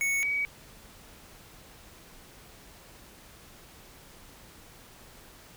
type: tone pair in turn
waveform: square / sine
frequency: 2217 / 2266 Hz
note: C#7 / C#7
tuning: 0 / +37 cents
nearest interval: unison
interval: 37 cents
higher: second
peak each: -26 dBFS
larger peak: neither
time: 0.01-0.23 / 0.23-0.45 s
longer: neither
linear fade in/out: 0 ms
effects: pink hiss -52 dBFS RMS until 5.56 s